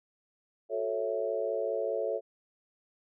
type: chord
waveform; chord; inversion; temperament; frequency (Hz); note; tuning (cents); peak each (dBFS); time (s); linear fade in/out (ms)
sine; F# minor seventh; none; equal; 370 / 440 / 554.4 / 659.3; F#4 / A4 / C#5 / E5; 0 / 0 / 0 / 0; -39 / -33 / -33 / -35; 0.69-2.21; 50
effects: none